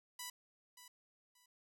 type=tone with echo; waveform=5% pulse; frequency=987.8 Hz; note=B5; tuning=in tune; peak=-32 dBFS; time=0.19-0.3 s; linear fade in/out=5 ms; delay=580 ms; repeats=2; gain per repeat=-12 dB; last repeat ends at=1.46 s; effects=none